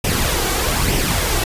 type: noise with flanger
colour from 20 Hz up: pink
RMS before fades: -18 dBFS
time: 0.04-1.44 s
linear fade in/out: 5 ms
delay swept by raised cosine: 0.35 to 2.65 ms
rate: 1.1 Hz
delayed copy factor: +0.5
effects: resampled to 32000 Hz